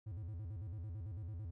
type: tone with vibrato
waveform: triangle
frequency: 95.2 Hz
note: F#2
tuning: 50 cents sharp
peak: -40 dBFS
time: 0.06-1.51 s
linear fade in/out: 10 ms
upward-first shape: square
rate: 9 Hz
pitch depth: 220 cents each way
effects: none